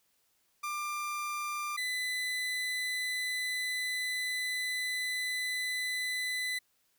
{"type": "tone pair in turn", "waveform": "30% pulse", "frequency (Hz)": [1191, 2003], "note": ["D6", "B6"], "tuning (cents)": [24, 24], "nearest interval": "major sixth", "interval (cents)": 900, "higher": "second", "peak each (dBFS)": [-31, -29], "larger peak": "second", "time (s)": [[0.63, 1.77], [1.77, 6.59]], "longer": "second", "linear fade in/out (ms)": 10, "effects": ["white hiss -73 dBFS RMS until 6.98 s"]}